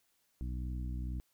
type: harmonic tone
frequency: 62 Hz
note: B1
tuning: 7 cents sharp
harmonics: 1 / 2 / 3 / 4 / 5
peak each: -36 / -44 / -48 / -50 / -52 dBFS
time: 0.41-1.2 s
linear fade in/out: 0 ms
effects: white hiss -75 dBFS RMS until 1.33 s